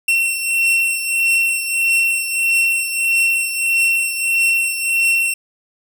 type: beating tone pair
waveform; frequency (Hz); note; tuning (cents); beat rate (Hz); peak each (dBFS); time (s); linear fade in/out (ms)
45% pulse; 2713 / 2714.6; E7 / F7; +49 / -50; 1.6; -16 / -21; 0.08-5.34; 5
effects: none